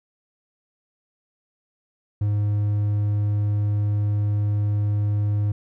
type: tone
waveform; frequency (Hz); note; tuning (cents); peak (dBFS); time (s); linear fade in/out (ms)
triangle; 103.6; G#2; -4; -17; 2.21-5.52; 5
effects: none